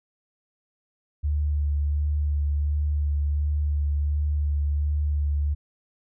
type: tone with vibrato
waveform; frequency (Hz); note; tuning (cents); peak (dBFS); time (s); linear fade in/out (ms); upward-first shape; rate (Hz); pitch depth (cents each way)
sine; 73.42; D2; 0; -21; 1.23-5.55; 20; sine; 1.4; 18
effects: none